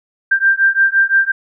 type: beating tone pair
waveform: sine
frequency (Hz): 1578 / 1583.8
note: G6 / G6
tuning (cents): +11 / +17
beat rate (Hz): 5.8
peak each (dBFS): -13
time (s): 0.31-1.32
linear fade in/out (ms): 10
effects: none